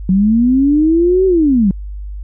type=linear two-way sweep; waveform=sine; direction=up then down; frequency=182 to 384.2 to 182 Hz; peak=-8 dBFS; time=0.09-1.71 s; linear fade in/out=2 ms; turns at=1.26 s; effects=added 50 Hz sine -23 dBFS peak until 2.23 s